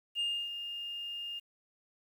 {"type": "tone with ADSR envelope", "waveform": "sine", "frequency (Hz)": 2822, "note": "F7", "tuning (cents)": 17, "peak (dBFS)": -27, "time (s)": [0.15, 1.4], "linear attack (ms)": 48, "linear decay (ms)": 290, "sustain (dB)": -10, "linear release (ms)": 18, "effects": ["tanh soft clip ceiling -28 dBFS", "10-bit"]}